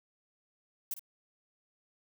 violet noise with echo, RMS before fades -35 dBFS, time 0.91-0.94 s, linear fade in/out 2 ms, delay 54 ms, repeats 1, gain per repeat -12 dB, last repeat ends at 0.994 s, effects none

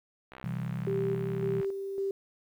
click train, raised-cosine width 0.3 ms, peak -27 dBFS, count 86, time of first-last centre 0.32-1.646 s, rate 64.1 Hz
sine chord, E minor, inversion second, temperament equal with one note detuned, 126.07 / 164.81 / 196 Hz, B2 / E3 / G3, +36 / 0 / 0 cents, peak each -35 / -35 / -39 dBFS, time 0.44-1.61 s, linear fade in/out 0 ms
sine tone with tremolo, 392 Hz, G4, in tune, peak -28 dBFS, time 0.87-2.11 s, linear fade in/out 2 ms, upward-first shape square, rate 1.8 Hz, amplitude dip 45%
effects low-pass 2000 Hz 12 dB/octave + 10-bit

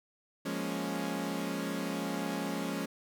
sawtooth chord, Bb minor seventh, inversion second, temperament equal, 174.61 / 207.7 / 233.1 / 277.2 Hz, F3 / Ab3 / Bb3 / Db4, 0 / 0 / 0 / 0 cents, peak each -35 / -34 / -38 / -33 dBFS, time 0.45-2.86 s, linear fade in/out 10 ms, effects none

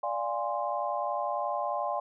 sine chord, D half-diminished seventh, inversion none, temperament equal with one note detuned, 587.3 / 698.5 / 821.5 / 1046.5 Hz, D5 / F5 / Ab5 / C6, 0 / 0 / -19 / 0 cents, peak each -34 dBFS, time 0.03-2 s, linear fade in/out 5 ms, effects none

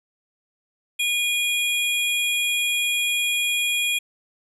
square tone pair together, 2447 / 3304 Hz, D#7 / G#7, -29 / -10 cents, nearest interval perfect fourth, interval 519 cents, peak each -23 / -25 dBFS, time 0.99-3.99 s, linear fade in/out 10 ms, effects resampled to 32000 Hz

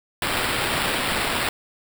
blue noise with sample-and-hold, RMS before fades -24 dBFS, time 0.22-1.49 s, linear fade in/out 2 ms, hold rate 6300 Hz, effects none

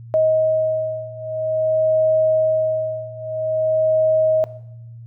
sine beating tone pair, 630 / 630.5 Hz, D#5 / D#5, +21 / +23 cents, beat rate 0.5 Hz, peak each -20 / -18 dBFS, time 0.14-4.44 s, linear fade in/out 0 ms, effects noise-tail reverb RT60 0.8 s tail -17 dB re dry + added 116 Hz sine -35 dBFS peak until 5.06 s

